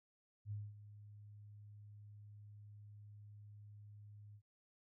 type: tone with ADSR envelope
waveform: sine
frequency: 103.83 Hz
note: G#2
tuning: in tune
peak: -40 dBFS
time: 0.45-4.42 s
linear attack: 64 ms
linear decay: 220 ms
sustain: -14 dB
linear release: 68 ms
effects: none